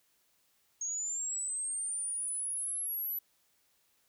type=linear sweep; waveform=sine; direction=up; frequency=6530 to 11960 Hz; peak=-33 dBFS; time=0.81-3.19 s; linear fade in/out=5 ms; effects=white hiss -72 dBFS RMS until 4.08 s